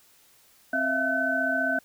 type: tone cluster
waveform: sine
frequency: 264.2 / 651 / 686 / 1517 Hz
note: C4 / E5 / F5 / F#6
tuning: +17 / -22 / -31 / +43 cents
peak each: -31 / -30 / -32 / -25 dBFS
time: 0.73-1.79 s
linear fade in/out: 5 ms
effects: white hiss -59 dBFS RMS until 1.84 s